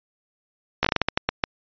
slowing click train, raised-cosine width 0.3 ms, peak -3 dBFS, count 11, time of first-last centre 0.83-1.438 s, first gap 15 ms, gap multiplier 1.29, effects resampled to 11025 Hz

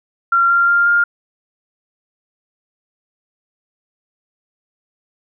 sine tone with pitch steps, 1376 / 1386.4 / 1396.8 / 1407.3 Hz, F6 / F6 / F6 / F6, -26 / -13 / 0 / +13 cents, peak -10 dBFS, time 0.32-1.04 s, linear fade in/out 5 ms, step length 180 ms, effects none

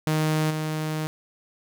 sawtooth tone with level steps, 155.56 Hz, D#3, in tune, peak -17 / -22 dBFS, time 0.07-1.07 s, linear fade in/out 0 ms, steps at 0.5 s, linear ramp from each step 10 ms, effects none

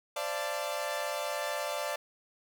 sawtooth chord, D minor seventh, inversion third, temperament equal with one note detuned, 523.3 / 587.3 / 683.3 / 880 Hz, C5 / D5 / F5 / A5, 0 / 0 / -38 / 0 cents, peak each -37 / -31 / -35 / -36 dBFS, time 0.16-1.96 s, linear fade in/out 5 ms, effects none

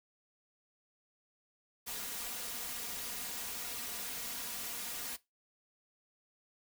white noise with comb filter, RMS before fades -41 dBFS, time 1.86-5.17 s, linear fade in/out 20 ms, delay 4.2 ms, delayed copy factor +0.7, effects noise-tail reverb RT60 0.2 s tail -19 dB re dry

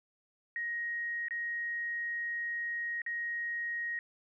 sine tone with dropouts, 1880 Hz, A#6, 14 cents sharp, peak -33 dBFS, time 0.56-3.99 s, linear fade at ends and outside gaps 1 ms, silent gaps 1.284-1.308 / 3.018-3.063 s, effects none

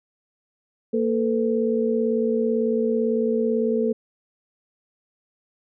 sine tone cluster, 230.4 / 441.8 / 499.8 Hz, A#3 / A4 / B4, -20 / +7 / +21 cents, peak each -23 / -22 / -27 dBFS, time 0.93-3.93 s, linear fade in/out 10 ms, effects none

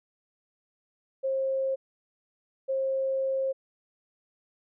sine tone pair in turn, 534 / 534 Hz, C5 / C5, +35 / +35 cents, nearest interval unison, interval 0 cents, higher neither, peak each -25 dBFS, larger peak neither, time 1.23-1.76 / 2.68-3.53 s, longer second, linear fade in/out 20 ms, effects none

